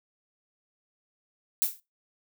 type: noise with exponential decay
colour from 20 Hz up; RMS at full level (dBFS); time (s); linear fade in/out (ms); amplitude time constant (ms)
violet; -21; 1.62-1.8; 0; 39
effects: noise-tail reverb RT60 0.2 s tail -17 dB re dry